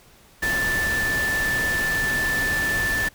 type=tone in noise; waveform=sine; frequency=1760 Hz; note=A6; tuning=in tune; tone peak=-21 dBFS; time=0.42-3.09 s; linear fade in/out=10 ms; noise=pink; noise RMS=-29 dBFS; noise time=0.42-3.09 s; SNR=+5 dB; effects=pink hiss -53 dBFS RMS until 3.14 s